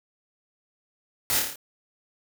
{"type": "noise with echo", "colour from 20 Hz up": "white", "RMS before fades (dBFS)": -25, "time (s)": [1.3, 1.39], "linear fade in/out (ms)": 0, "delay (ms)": 28, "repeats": 6, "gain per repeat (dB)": -3, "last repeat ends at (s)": 1.558, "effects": []}